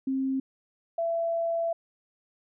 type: tone pair in turn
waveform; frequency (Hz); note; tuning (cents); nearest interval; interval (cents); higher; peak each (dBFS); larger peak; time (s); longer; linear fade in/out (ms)
sine; 266.3 / 669.4; C4 / E5; +31 / +26; octave + major third; 1595; second; -25; neither; 0.07-0.4 / 0.98-1.73; second; 5
effects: none